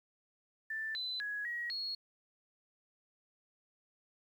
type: tone with pitch steps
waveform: sine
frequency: 1768 / 4018 / 1673 / 1903 / 4318 Hz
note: A6 / B7 / G#6 / A#6 / C#8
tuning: +8 / +29 / +12 / +35 / -46 cents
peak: -36 dBFS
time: 0.7-1.95 s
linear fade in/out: 5 ms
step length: 250 ms
effects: 11-bit